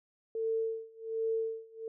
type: tone with tremolo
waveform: sine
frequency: 448.5 Hz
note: A4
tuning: 33 cents sharp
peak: -28 dBFS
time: 0.35-1.88 s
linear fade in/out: 2 ms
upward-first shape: sine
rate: 1.3 Hz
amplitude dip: 95%
effects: none